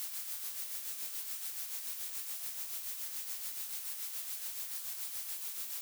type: noise with tremolo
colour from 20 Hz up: blue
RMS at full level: -39 dBFS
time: 0-5.81 s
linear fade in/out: 0 ms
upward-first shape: sine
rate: 7 Hz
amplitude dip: 45%
effects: none